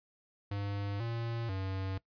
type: tone with pitch steps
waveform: square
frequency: 100.8 / 116.1 / 95.5 Hz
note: G2 / A#2 / G2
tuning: +49 / -7 / -45 cents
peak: -35 dBFS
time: 0.51-1.98 s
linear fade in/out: 5 ms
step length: 490 ms
effects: noise-tail reverb RT60 0.1 s tail -20 dB re dry + resampled to 11025 Hz